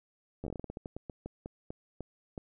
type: slowing click train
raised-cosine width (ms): 2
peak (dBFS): -26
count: 19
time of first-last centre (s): 0.44-2.378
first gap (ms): 11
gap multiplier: 1.23
effects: none

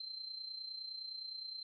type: tone with amplitude modulation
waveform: sine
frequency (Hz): 4115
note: C8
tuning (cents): -30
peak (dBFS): -40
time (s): 0-1.63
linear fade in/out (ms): 5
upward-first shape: sine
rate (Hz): 29.7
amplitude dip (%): 60
effects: AAC 64 kbps

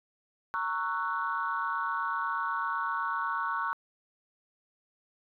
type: chord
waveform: sine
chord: F# dominant seventh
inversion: first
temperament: just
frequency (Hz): 925 / 1110 / 1332 / 1480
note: A#5 / C#6 / E6 / F#6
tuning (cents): -14 / +2 / +18 / 0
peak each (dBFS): -35 / -32 / -36 / -34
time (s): 0.54-3.73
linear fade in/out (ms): 0
effects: tanh soft clip ceiling -19 dBFS

